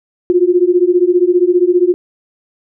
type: beating tone pair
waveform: sine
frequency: 349.2 / 364.2 Hz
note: F4 / F#4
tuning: 0 / -27 cents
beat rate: 15 Hz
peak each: -11 dBFS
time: 0.3-1.94 s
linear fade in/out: 0 ms
effects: none